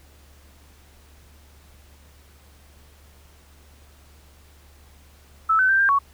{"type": "tone with pitch steps", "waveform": "sine", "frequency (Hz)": [1310, 1521, 1568, 1591, 1116], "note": ["E6", "F#6", "G6", "G6", "C#6"], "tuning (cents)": [-11, 47, 0, 25, 11], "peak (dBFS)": -15, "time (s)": [5.49, 5.99], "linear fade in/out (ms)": 10, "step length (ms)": 100, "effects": ["added 72 Hz sine -50 dBFS peak until 6.13 s", "pink hiss -55 dBFS RMS until 6.13 s"]}